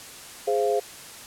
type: chord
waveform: sine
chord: F minor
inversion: first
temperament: equal with one note detuned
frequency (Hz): 415.3 / 523.3 / 688.8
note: Ab4 / C5 / F5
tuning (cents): 0 / 0 / -24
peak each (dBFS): -23 / -26 / -26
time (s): 0.47-0.8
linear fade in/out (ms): 10
effects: white hiss -42 dBFS RMS until 1.26 s + low-pass 11000 Hz 12 dB/octave